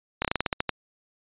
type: slowing click train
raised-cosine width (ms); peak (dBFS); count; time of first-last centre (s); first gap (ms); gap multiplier
0.3; -8; 10; 0.22-0.693; 27; 1.16
effects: resampled to 8000 Hz